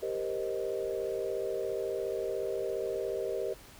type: chord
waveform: sine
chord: C minor seventh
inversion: second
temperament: equal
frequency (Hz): 392 / 466.2 / 523.3 / 622.3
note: G4 / Bb4 / C5 / Eb5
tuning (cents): 0 / 0 / 0 / 0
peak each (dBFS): -35 / -36 / -38 / -38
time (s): 0.02-3.54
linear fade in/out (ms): 10
effects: pink hiss -53 dBFS RMS until 3.79 s